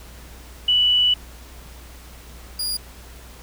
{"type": "tone pair in turn", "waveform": ["sine", "sawtooth"], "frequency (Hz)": [2960, 4851], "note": ["F#7", "D#8"], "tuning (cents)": [0, -45], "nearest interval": "major sixth", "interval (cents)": 855, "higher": "second", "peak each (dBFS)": [-14, -20], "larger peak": "first", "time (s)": [[0.68, 1.14], [2.59, 2.77]], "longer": "first", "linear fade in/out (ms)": 5, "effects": ["added 60 Hz sine -41 dBFS peak until 3.42 s", "pink hiss -45 dBFS RMS until 3.42 s"]}